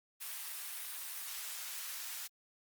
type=high-pass noise; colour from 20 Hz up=white; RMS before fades=-43 dBFS; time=0.2-2.28 s; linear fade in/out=20 ms; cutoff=1100 Hz; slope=12 dB/octave; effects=Opus 32 kbps